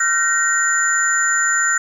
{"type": "tone cluster", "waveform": "sine", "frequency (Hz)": [1377, 1538, 1866, 7040], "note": ["F6", "G6", "A#6", "A8"], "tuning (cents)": [-25, -33, 1, 0], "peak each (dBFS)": -20, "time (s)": [0, 1.78], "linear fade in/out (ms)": 5, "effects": ["8-bit"]}